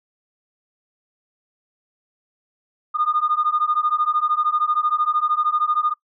sine beating tone pair, 1215 / 1228 Hz, D#6 / D#6, -42 / -23 cents, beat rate 13 Hz, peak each -20 dBFS, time 2.94-5.94 s, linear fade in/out 20 ms, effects noise-tail reverb RT60 0.1 s tail -21 dB re dry + tanh soft clip ceiling -10 dBFS

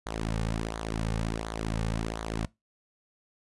sawtooth tone with flanger, 55.1 Hz, A1, 3 cents sharp, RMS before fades -32 dBFS, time 0.06-2.46 s, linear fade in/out 5 ms, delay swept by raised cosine 0.37 to 3.07 ms, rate 1.4 Hz, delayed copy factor -0.7, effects noise-tail reverb RT60 0.2 s tail -22 dB re dry + resampled to 24000 Hz

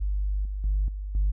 sine tone with level steps, 49.68 Hz, G1, 24 cents sharp, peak -23 / -28 / -20 / -30 / -19 dBFS, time 0-1.32 s, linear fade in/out 20 ms, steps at 0.45 / 0.64 / 0.88 / 1.15 s, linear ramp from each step 2 ms, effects tanh soft clip ceiling -17 dBFS

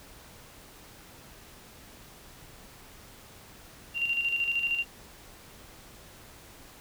sine tone with tremolo, 2771 Hz, F7, 14 cents flat, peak -24 dBFS, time 3.94-4.85 s, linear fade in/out 50 ms, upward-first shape square, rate 13 Hz, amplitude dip 50%, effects pink hiss -51 dBFS RMS until 6.8 s

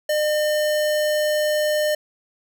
square tone, 605 Hz, D#5, 49 cents flat, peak -19 dBFS, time 0.09-1.95 s, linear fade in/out 5 ms, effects none

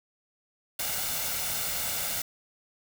white noise with comb filter, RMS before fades -31 dBFS, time 0.79-2.22 s, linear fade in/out 5 ms, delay 1.4 ms, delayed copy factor +0.55, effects none

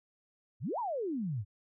sine exponential two-way sweep, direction up then down, 92 to 1014 to 92 Hz, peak -32 dBFS, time 0.6-1.45 s, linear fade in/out 50 ms, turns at 0.79 s, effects none

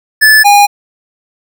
square tone pair in turn, 1737 / 816 Hz, A6 / G#5, -23 / -31 cents, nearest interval octave + minor second, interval 1308 cents, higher first, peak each -3 dBFS, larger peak neither, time 0.21-0.44 / 0.44-0.67 s, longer neither, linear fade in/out 20 ms, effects none

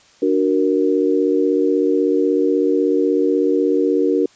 sine chord, D augmented, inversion none, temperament equal, 293.7 / 370 / 466.2 Hz, D4 / F#4 / A#4, 0 / 0 / 0 cents, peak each -18 dBFS, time 0.22-4.26 s, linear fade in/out 5 ms, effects white hiss -51 dBFS RMS until 4.35 s + resampled to 16000 Hz

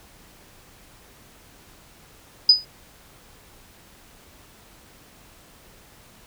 sine tone with exponential decay, 4978 Hz, D#8, in tune, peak -6 dBFS, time 2.49-2.65 s, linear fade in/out 5 ms, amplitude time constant 34 ms, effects pink hiss -51 dBFS RMS until 6.26 s

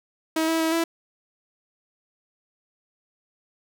sawtooth tone with pitch steps, 319.9 / 325.7 / 322.5 / 331.8 Hz, D#4 / E4 / E4 / E4, +48 / -21 / -38 / +11 cents, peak -17 dBFS, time 0.36-0.84 s, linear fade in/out 5 ms, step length 120 ms, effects none

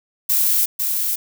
violet noise with echo, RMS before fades -17 dBFS, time 0.29-0.66 s, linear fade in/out 10 ms, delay 500 ms, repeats 1, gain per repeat -4 dB, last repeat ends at 1.16 s, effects none

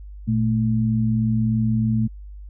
sine tone pair together, 116.54 / 219.7 Hz, A#2 / A3, 0 / -2 cents, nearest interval major seventh, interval 1098 cents, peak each -20 dBFS, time 0.27-2.08 s, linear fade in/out 20 ms, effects added 50 Hz sine -35 dBFS peak until 2.49 s

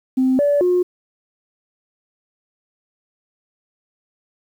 sine tone with pitch steps, 259.7 / 577 / 359.2 Hz, C4 / D5 / F4, -13 / -31 / +49 cents, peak -12 dBFS, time 0.17-0.83 s, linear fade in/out 10 ms, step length 220 ms, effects tanh soft clip ceiling -9 dBFS + 8-bit

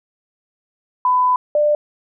sine tone pair in turn, 1001 / 595.2 Hz, B5 / D5, +23 / +23 cents, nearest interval major sixth, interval 900 cents, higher first, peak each -12 dBFS, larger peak neither, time 1.05-1.36 / 1.55-1.75 s, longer first, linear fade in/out 2 ms, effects none

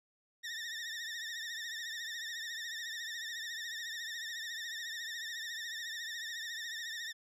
20% pulse tone with vibrato, 1827 Hz, A#6, 35 cents flat, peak -34 dBFS, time 0.43-7.13 s, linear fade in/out 20 ms, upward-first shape triangle, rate 14 Hz, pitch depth 89 cents each way, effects low-pass 10000 Hz 12 dB/octave

